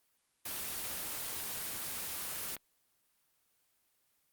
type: noise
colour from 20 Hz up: white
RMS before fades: -39 dBFS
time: 0.45-2.56 s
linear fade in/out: 10 ms
type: clicks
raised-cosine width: 0.3 ms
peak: -28 dBFS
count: 2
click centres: 0.914 / 2.566 s
effects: white hiss -75 dBFS RMS until 4.32 s + Opus 24 kbps